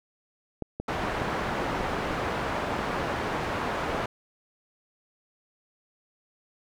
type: clicks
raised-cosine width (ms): 2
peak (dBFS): -18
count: 7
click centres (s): 0.623 / 0.8 / 1.218 / 1.809 / 2.109 / 2.791 / 3.948
type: low-pass noise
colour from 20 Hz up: white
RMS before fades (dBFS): -30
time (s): 0.88-4.06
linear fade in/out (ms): 5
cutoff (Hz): 1200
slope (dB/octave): 12
effects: none